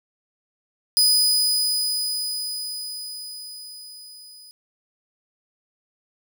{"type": "tone with level ramp", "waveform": "sawtooth", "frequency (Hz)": 4978, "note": "D#8", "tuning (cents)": 0, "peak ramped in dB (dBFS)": [-11, -41], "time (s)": [0.97, 4.51], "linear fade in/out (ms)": 0, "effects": []}